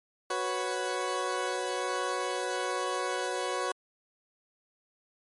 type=chord; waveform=20% pulse; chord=F# suspended fourth; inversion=none; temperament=equal; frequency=370 / 493.9 / 554.4 Hz; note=F#4 / B4 / C#5; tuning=0 / 0 / 0 cents; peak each=-29 / -29 / -30 dBFS; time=0.3-3.72 s; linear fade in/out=5 ms; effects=MP3 48 kbps